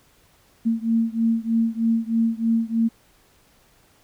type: beating tone pair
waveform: sine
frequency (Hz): 226.3 / 229.5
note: A3 / A#3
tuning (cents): +49 / -27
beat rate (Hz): 3.2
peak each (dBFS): -21 / -22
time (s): 0.65-2.89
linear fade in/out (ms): 20
effects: pink hiss -58 dBFS RMS until 4.03 s